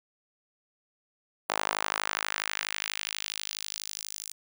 sawtooth tone with high-pass filter sweep, 52.2 Hz, G#1, 10 cents sharp, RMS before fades -34 dBFS, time 1.49-4.32 s, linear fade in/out 5 ms, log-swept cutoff 790 to 7100 Hz, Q 1.3, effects none

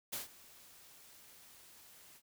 white noise with ADSR envelope, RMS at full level -39 dBFS, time 0.12-2.22 s, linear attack 15 ms, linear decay 140 ms, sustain -20 dB, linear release 57 ms, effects none

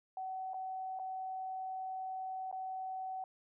sine tone with dropouts, 755 Hz, F#5, 35 cents sharp, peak -38 dBFS, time 0.17-3.24 s, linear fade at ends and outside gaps 2 ms, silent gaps 0.535-0.542 / 0.99-0.996 / 2.514-2.526 s, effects none

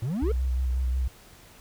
triangle exponential sweep, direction up, 104.8 to 473.9 Hz, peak -24 dBFS, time 0.02-0.32 s, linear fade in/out 5 ms
sine tone with vibrato, 63.6 Hz, C2, 48 cents flat, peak -23 dBFS, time 0.22-1.08 s, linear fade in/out 5 ms, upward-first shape square, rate 5.6 Hz, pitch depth 31 cents each way
effects pink hiss -52 dBFS RMS until 1.6 s

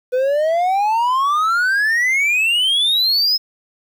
triangle exponential sweep, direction up, 493.9 to 5200 Hz, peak -12 dBFS, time 0.12-3.38 s, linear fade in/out 20 ms, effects 8-bit

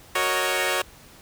10% pulse chord, D# minor seventh, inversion first, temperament equal with one note detuned, 370 / 463.5 / 554.4 / 622.3 Hz, F#4 / A#4 / C#5 / D#5, 0 / -10 / 0 / 0 cents, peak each -19 / -21 / -17 / -21 dBFS, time 0.15-0.82 s, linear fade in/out 5 ms, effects pink hiss -49 dBFS RMS until 1.21 s

